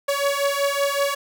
sawtooth beating tone pair, 560 / 565.3 Hz, C#5 / C#5, +18 / +34 cents, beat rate 5.3 Hz, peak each -19 dBFS, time 0.08-1.15 s, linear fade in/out 10 ms, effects none

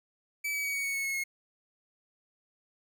45% pulse tone with pitch steps, 2300 / 2280 / 2260 / 2241 / 2222 / 2202 / 2183 / 2165 Hz, D7 / C#7 / C#7 / C#7 / C#7 / C#7 / C#7 / C#7, -37 / +48 / +33 / +18 / +4 / -12 / -27 / -41 cents, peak -30 dBFS, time 0.44-1.24 s, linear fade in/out 10 ms, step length 100 ms, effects none

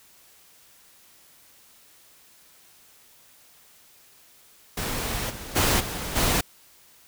pink noise with level steps, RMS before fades -29 / -38 / -21 / -32 / -22 dBFS, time 4.77-6.41 s, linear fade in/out 5 ms, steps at 5.29 / 5.55 / 5.79 / 6.15 s, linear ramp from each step 20 ms, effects white hiss -55 dBFS RMS until 7.07 s

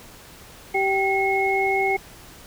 sine tone cluster, 387.5 / 777 / 2173 Hz, G4 / G5 / C#7, -20 / -16 / -35 cents, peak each -23 dBFS, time 0.74-1.97 s, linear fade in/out 10 ms, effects pink hiss -45 dBFS RMS until 2.46 s

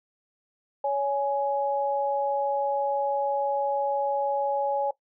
sine tone pair together, 561 / 834.9 Hz, C#5 / G#5, +21 / +9 cents, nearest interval perfect fifth, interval 688 cents, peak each -26 dBFS, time 0.84-4.91 s, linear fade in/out 5 ms, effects noise-tail reverb RT60 0.1 s tail -18 dB re dry

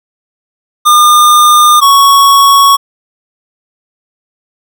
square tone pair in turn, 1209 / 1112.4 Hz, D6 / C#6, +50 / +6 cents, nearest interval minor second, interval 144 cents, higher first, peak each -3 dBFS, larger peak neither, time 0.85-1.81 / 1.81-2.77 s, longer neither, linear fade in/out 20 ms, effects none

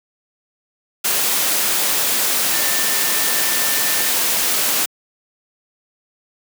sine tone in noise, 1788 Hz, A6, 27 cents sharp, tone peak -28 dBFS, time 2.53-4.1 s, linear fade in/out 10 ms, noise white, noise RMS -18 dBFS, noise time 1.04-4.86 s, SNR -13 dB, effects high-pass 200 Hz 12 dB/octave

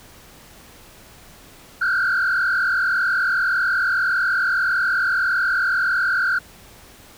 sine tone with frequency modulation, 1480 Hz, F#6, in tune, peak -15 dBFS, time 1.81-6.39 s, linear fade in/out 10 ms, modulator 41.7 Hz, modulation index 2.2, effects tanh soft clip ceiling -15 dBFS + pink hiss -46 dBFS RMS until 7.17 s

